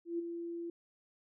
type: tone with ADSR envelope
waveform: sine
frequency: 340 Hz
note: F4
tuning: 46 cents flat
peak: -31 dBFS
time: 0.05-0.7 s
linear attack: 140 ms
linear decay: 14 ms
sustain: -7 dB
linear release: 3 ms
effects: none